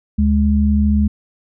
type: tone pair together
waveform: sine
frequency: 73.74 / 208.8 Hz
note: D2 / G#3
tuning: +8 / +10 cents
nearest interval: octave + tritone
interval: 1802 cents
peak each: -14 dBFS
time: 0.18-1.08 s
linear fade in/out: 10 ms
effects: none